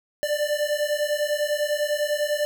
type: beating tone pair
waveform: square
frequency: 587.3 / 597.3 Hz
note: D5 / D5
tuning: 0 / +29 cents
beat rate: 10 Hz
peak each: -26 dBFS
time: 0.23-2.45 s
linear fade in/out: 0 ms
effects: none